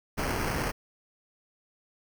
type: noise with sample-and-hold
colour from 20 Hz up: pink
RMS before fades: -30 dBFS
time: 0.17-0.72 s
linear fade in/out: 20 ms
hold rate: 3675 Hz
effects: none